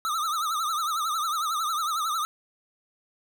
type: tone with vibrato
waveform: square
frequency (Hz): 1265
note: D#6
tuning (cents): +28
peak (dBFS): -26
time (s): 0.05-2.25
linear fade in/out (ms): 0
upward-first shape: triangle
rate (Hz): 11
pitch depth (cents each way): 140
effects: none